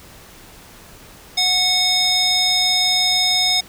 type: tone with band-pass filter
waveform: square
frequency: 734 Hz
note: F#5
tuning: 14 cents flat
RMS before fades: -17 dBFS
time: 1.37-3.61 s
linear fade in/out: 10 ms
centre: 4600 Hz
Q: 4
effects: pink hiss -43 dBFS RMS until 3.68 s